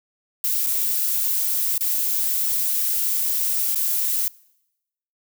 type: noise with dropouts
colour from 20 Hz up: violet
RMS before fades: -22 dBFS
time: 0.44-4.28 s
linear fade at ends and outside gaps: 1 ms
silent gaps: 0.664-0.669 / 1.779-1.808 / 3.747-3.757 s
effects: noise-tail reverb RT60 0.9 s tail -24 dB re dry